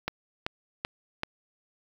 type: click train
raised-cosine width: 0.3 ms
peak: -13 dBFS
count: 4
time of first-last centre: 0.08-1.234 s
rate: 2.6 Hz
effects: 7-bit